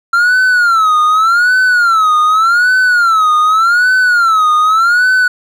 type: tone with vibrato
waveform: triangle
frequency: 1364 Hz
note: F6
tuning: 41 cents flat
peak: -5 dBFS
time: 0.13-5.28 s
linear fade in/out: 5 ms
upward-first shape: sine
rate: 0.85 Hz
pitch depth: 180 cents each way
effects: none